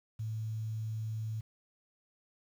sine tone with quantisation, 110 Hz, A2, in tune, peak -34 dBFS, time 0.19-1.41 s, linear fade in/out 10 ms, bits 10, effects none

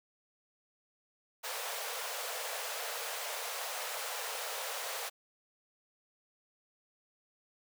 pink high-pass noise, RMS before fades -39 dBFS, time 1.43-5.1 s, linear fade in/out 20 ms, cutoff 450 Hz, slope 96 dB/octave, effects none

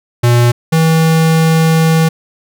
square tone pair in turn, 120.2 / 161.53 Hz, B2 / E3, -46 / -35 cents, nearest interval perfect fourth, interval 511 cents, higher second, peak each -7 / -8 dBFS, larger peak first, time 0.23-0.52 / 0.72-2.09 s, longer second, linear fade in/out 10 ms, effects none

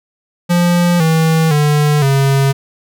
square tone with pitch steps, 174.61 / 161.05 / 148.53 / 137 Hz, F3 / E3 / D3 / C#3, 0 / -40 / +20 / -20 cents, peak -10 dBFS, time 0.49-2.53 s, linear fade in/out 20 ms, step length 510 ms, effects none

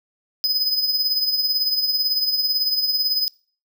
square tone with tremolo, 5020 Hz, D#8, 15 cents sharp, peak -16 dBFS, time 0.44-3.28 s, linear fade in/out 0 ms, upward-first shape triangle, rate 18 Hz, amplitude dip 65%, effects noise-tail reverb RT60 0.4 s tail -21 dB re dry

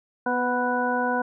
harmonic tone with a mistuned harmonic, 246.8 Hz, B3, 1 cent flat, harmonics 1 / 2 / 3 / 4 / 6, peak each -28 / -28 / -28 / -28 / -28 dBFS, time 0.26-1.22 s, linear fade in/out 5 ms, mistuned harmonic 2, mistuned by +16 cents, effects none

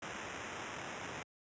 violet noise with sample-and-hold, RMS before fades -44 dBFS, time 0.02-1.23 s, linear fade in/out 5 ms, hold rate 4410 Hz, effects high-pass 80 Hz 12 dB/octave + resampled to 16000 Hz

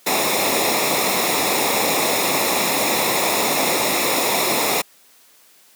pink noise with comb filter, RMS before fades -19 dBFS, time 0.06-4.82 s, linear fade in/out 10 ms, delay 0.65 ms, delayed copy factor -0.7, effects white hiss -52 dBFS RMS until 5.75 s + high-pass 200 Hz 12 dB/octave

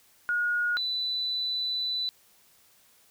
sine tone pair in turn, 1441 / 3985 Hz, F#6 / B7, -46 / +15 cents, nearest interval octave + tritone, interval 1761 cents, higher second, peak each -24 / -27 dBFS, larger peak first, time 0.29-0.77 / 0.77-2.09 s, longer second, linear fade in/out 0 ms, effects white hiss -61 dBFS RMS until 3.1 s

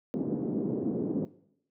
white band-pass noise, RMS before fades -31 dBFS, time 0.14-1.25 s, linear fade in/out 0 ms, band 160 to 370 Hz, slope 24 dB/octave, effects noise-tail reverb RT60 0.7 s tail -18 dB re dry

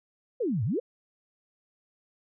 sine exponential two-way sweep, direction down then up, 543 to 97.5 to 543 Hz, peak -25 dBFS, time 0.4-0.8 s, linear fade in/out 10 ms, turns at 0.64 s, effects none

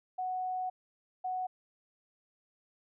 sine tone bursts at uneven times, 740 Hz, F#5, in tune, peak -32 dBFS, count 2, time 0.18-0.7 / 1.24-1.47 s, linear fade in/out 10 ms, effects none

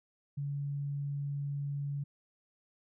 sine tone, 142.1 Hz, C#3, 43 cents sharp, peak -33 dBFS, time 0.37-2.04 s, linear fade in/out 10 ms, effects none

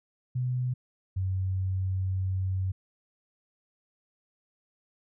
sine tone pair in turn, 125.7 / 94.17 Hz, B2 / F#2, +31 / +31 cents, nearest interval perfect fourth, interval 500 cents, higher first, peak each -26 dBFS, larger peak neither, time 0.35-0.74 / 1.16-2.72 s, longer second, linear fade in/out 10 ms, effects none

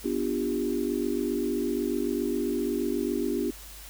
sine chord, G dominant seventh, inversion first, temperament equal with one note detuned, 246.9 / 293.7 / 349.2 / 397 Hz, B3 / D4 / F4 / G4, 0 / 0 / 0 / +22 cents, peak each -31 dBFS, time 0.04-3.51 s, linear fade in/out 10 ms, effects added 50 Hz sine -46 dBFS peak until 3.89 s + white hiss -46 dBFS RMS until 3.89 s

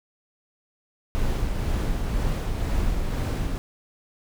brown noise with tremolo, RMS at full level -23 dBFS, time 1.15-3.58 s, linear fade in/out 0 ms, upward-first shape triangle, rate 2 Hz, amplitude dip 35%, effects none

